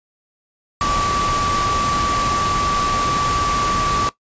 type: tone in noise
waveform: sine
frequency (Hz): 1155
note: D6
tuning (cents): -29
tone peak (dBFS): -17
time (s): 0.81-4.09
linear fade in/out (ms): 0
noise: pink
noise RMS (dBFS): -23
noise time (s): 0.81-4.09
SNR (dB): +3
effects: noise-tail reverb RT60 0.1 s tail -17 dB re dry + resampled to 16000 Hz